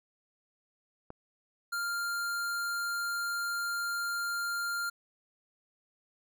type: click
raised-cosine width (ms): 1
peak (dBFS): -29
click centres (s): 1.104
type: tone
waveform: square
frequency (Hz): 1396.9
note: F6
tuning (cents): 0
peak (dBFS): -32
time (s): 1.72-4.9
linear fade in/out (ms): 10
effects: none